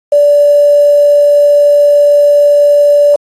sine tone with quantisation, 581 Hz, D5, 19 cents flat, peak -3 dBFS, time 0.12-3.16 s, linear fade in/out 5 ms, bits 5, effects AAC 32 kbps

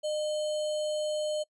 sine tone with sample-and-hold, 608 Hz, D#5, 40 cents flat, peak -28 dBFS, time 0.03-1.44 s, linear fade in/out 20 ms, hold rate 3675 Hz, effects noise-tail reverb RT60 0.1 s tail -23 dB re dry + resampled to 24000 Hz

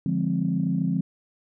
sine chord, D half-diminished seventh, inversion none, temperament equal, 146.83 / 174.61 / 207.7 / 261.6 Hz, D3 / F3 / Ab3 / C4, 0 / 0 / 0 / 0 cents, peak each -29 / -24 / -29 / -28 dBFS, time 0.06-1.01 s, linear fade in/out 2 ms, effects tanh soft clip ceiling -11 dBFS

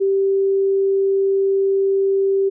sine tone, 390.4 Hz, G4, 7 cents flat, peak -14 dBFS, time 0-2.5 s, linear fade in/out 20 ms, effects none

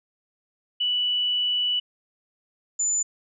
sine tone pair in turn, 2960 / 7022 Hz, F#7 / A8, 0 / -4 cents, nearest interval octave + minor third, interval 1496 cents, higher second, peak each -21 dBFS, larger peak neither, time 0.8-1.8 / 2.79-3.03 s, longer first, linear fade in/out 10 ms, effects none

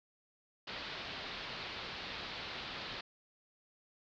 white low-pass noise, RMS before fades -44 dBFS, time 0.67-3.01 s, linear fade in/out 5 ms, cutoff 4500 Hz, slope 48 dB/octave, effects none

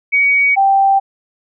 sine tone pair in turn, 2253 / 783.3 Hz, C#7 / G5, +28 / -2 cents, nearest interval octave + tritone, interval 1830 cents, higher first, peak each -9 / -8 dBFS, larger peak second, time 0.12-0.56 / 0.56-1 s, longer neither, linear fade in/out 20 ms, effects none

